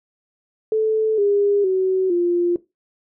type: tone with pitch steps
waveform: sine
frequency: 437.2 / 405.6 / 376.2 / 349 Hz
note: A4 / G#4 / F#4 / F4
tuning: -11 / -41 / +29 / -1 cents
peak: -15 dBFS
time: 0.72-2.56 s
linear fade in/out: 2 ms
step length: 460 ms
effects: noise-tail reverb RT60 0.2 s tail -17 dB re dry